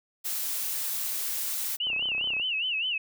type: noise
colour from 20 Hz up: blue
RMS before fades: -31 dBFS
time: 0.24-1.77 s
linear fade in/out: 20 ms
type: tone with vibrato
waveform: sine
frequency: 2794 Hz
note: F7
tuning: in tune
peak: -26 dBFS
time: 1.8-2.98 s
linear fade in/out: 5 ms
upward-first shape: sine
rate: 4.9 Hz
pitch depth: 160 cents each way
type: click train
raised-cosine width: 1 ms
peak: -31 dBFS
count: 18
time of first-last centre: 1.87-2.398 s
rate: 32.2 Hz
effects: none